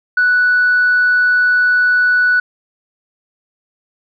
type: tone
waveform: sine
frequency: 1480 Hz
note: F#6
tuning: in tune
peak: -8 dBFS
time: 0.17-2.4 s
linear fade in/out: 5 ms
effects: tanh soft clip ceiling -6 dBFS